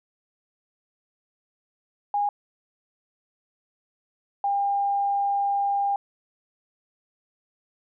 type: tone pair in turn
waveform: sine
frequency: 818 / 801.6 Hz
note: G#5 / G5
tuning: -26 / +38 cents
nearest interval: unison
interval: 36 cents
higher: first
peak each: -21 dBFS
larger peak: neither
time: 2.14-2.29 / 4.44-5.96 s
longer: second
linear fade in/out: 2 ms
effects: none